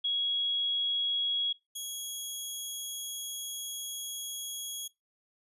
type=tone pair in turn; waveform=sine / 15% pulse; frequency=3322 / 3322 Hz; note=G#7 / G#7; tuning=0 / 0 cents; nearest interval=unison; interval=0 cents; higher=neither; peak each=-27 / -29 dBFS; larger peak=first; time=0.04-1.53 / 1.75-4.88 s; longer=second; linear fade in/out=10 ms; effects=noise-tail reverb RT60 0.2 s tail -21 dB re dry + resampled to 32000 Hz